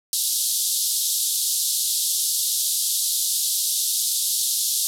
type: band-pass noise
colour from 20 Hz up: white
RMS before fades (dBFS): -23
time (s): 0.13-4.87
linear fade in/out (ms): 0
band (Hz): 3500 to 13000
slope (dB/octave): 48
effects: none